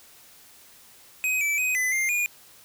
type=tone with pitch steps; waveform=square; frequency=2519 / 2314 / 2511 / 2012 / 2106 / 2436 Hz; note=D#7 / D7 / D#7 / B6 / C7 / D#7; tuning=+21 / -26 / +15 / +32 / +11 / -37 cents; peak=-23 dBFS; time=1.24-2.26 s; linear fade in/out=0 ms; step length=170 ms; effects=white hiss -52 dBFS RMS until 2.64 s